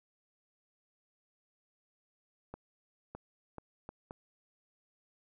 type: accelerating click train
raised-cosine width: 1 ms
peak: -29 dBFS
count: 5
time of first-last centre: 2.54-4.109 s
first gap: 610 ms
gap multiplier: 0.71
effects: none